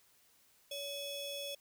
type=ring-modulated tone; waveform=35% pulse; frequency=1975.5 Hz; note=B6; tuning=in tune; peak=-35 dBFS; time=0.71-1.55 s; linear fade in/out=5 ms; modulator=1410 Hz; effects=white hiss -68 dBFS RMS until 1.6 s